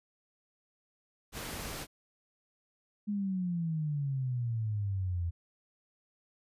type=noise; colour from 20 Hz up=pink; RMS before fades=-40 dBFS; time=1.32-1.87 s; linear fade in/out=50 ms
type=exponential sweep; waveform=sine; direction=down; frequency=210 to 83.5 Hz; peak=-30 dBFS; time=3.07-5.31 s; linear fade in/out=20 ms
effects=resampled to 32000 Hz